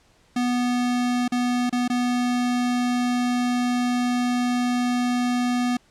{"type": "tone with dropouts", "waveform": "square", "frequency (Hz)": 245.7, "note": "B3", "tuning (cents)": -9, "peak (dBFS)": -21, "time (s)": [0.36, 5.77], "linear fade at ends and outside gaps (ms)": 5, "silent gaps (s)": [[1.28, 1.32], [1.696, 1.726], [1.879, 1.899]], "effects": ["pink hiss -59 dBFS RMS until 5.9 s", "low-pass 8000 Hz 12 dB/octave"]}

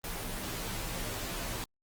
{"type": "noise with comb filter", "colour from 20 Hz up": "pink", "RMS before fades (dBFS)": -37, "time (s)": [0.04, 1.64], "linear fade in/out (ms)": 0, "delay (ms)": 14, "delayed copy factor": -0.95, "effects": ["Opus 24 kbps"]}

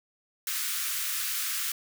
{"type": "high-pass noise", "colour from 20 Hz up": "white", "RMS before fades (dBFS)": -31, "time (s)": [0.47, 1.72], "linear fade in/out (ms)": 2, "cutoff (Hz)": 1200, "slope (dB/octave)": 48, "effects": []}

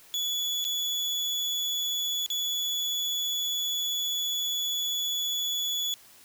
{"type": "tone with dropouts", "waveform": "35% pulse", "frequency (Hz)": 3417, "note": "G#7", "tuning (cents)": 49, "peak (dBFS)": -25, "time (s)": [0.14, 5.94], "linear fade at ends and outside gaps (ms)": 0, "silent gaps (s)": [[0.643, 0.65], [2.262, 2.302]], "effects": ["white hiss -54 dBFS RMS until 6.24 s"]}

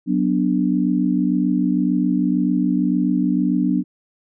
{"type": "chord", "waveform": "sine", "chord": "B minor", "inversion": "second", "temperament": "equal", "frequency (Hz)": [185, 246.9, 293.7], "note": ["F#3", "B3", "D4"], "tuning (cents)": [0, 0, 0], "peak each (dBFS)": -20, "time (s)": [0.06, 3.84], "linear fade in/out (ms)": 50, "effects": []}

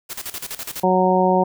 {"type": "noise with tremolo", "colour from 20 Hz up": "white", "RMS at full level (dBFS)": -29, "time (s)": [0.09, 0.84], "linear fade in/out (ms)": 20, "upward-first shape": "square", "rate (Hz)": 12, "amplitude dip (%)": 80}
{"type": "harmonic tone", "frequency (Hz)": 184.8, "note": "F#3", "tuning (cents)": -2, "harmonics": [1, 2, 3, 4, 5], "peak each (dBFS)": [-20, -20, -20, -20, -20], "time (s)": [0.83, 1.44], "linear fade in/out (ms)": 10}
{"effects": []}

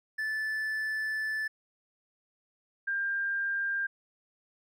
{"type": "tone pair in turn", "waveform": ["triangle", "sine"], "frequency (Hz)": [1748, 1596.6], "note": ["A6", "G6"], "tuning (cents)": [-12, 31], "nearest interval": "major second", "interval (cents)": 157, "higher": "first", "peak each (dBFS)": -28, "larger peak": "neither", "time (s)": [[0.18, 1.48], [2.87, 3.87]], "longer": "first", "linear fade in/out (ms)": 10, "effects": []}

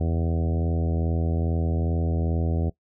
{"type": "harmonic tone with a mistuned harmonic", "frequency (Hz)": 82.41, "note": "E2", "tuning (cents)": 0, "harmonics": [1, 2, 3, 4, 5, 6, 7, 8, 9], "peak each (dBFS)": [-23, -29, -33, -35, -37, -39, -40, -41, -42], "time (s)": [0, 2.7], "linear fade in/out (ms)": 10, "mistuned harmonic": 1, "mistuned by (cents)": 16, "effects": ["noise-tail reverb RT60 0.1 s tail -19 dB re dry"]}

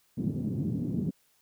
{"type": "band-pass noise", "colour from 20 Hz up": "white", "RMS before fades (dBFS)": -31, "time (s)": [0.17, 1.11], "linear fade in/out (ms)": 10, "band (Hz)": [110, 250], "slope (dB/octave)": 24, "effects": ["white hiss -68 dBFS RMS until 1.41 s"]}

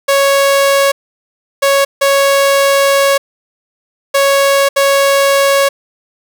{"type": "tone bursts at uneven times", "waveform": "sawtooth", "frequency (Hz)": 554.4, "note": "C#5", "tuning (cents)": 0, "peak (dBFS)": -4, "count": 5, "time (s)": [[0.08, 0.92], [1.62, 1.85], [2.01, 3.18], [4.14, 4.69], [4.76, 5.69]], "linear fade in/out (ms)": 10, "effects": []}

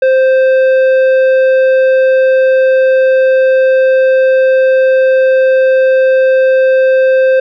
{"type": "tone with tanh clipping", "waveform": "sine", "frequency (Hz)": 523.3, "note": "C5", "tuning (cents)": 0, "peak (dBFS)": -7, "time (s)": [0.02, 7.4], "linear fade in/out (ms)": 5, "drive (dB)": 9, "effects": []}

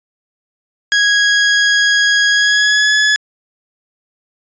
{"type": "tone with pitch glide", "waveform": "sawtooth", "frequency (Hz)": [1654, 1703.4], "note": ["G#6", "G#6"], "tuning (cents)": [-8, 43], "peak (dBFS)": -6, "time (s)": [0.92, 3.16], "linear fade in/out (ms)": 0, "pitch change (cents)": 51, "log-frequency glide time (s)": [2.3, 2.95], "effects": ["resampled to 16000 Hz"]}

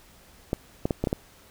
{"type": "clicks", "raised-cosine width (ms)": 2, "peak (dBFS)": -11, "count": 6, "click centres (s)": [0.531, 0.855, 0.908, 1.04, 1.072, 1.129], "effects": ["pink hiss -54 dBFS RMS until 1.5 s"]}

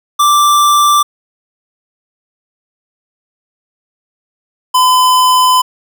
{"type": "tone pair in turn", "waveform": "square", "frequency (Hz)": [1174.7, 1013.5], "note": ["D6", "B5"], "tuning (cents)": [0, 45], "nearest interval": "minor third", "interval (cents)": 255, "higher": "first", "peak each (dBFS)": -7, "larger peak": "neither", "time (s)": [[0.19, 1.03], [4.74, 5.62]], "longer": "second", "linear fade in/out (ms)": 10, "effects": ["8-bit"]}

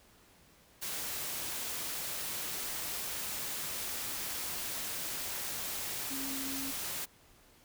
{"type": "tone in noise", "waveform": "sine", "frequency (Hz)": 270, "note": "C#4", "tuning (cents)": -45, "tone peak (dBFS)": -40, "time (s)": [6.1, 6.72], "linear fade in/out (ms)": 20, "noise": "white", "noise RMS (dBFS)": -38, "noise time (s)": [0.81, 7.06], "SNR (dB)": -5, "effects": ["pink hiss -62 dBFS RMS until 7.64 s"]}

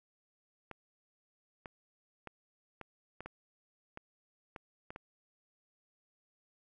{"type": "clicks", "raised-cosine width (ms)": 0.5, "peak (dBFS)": -29, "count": 10, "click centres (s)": [0.713, 1.658, 2.273, 2.813, 3.206, 3.26, 3.974, 4.562, 4.905, 4.961], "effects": []}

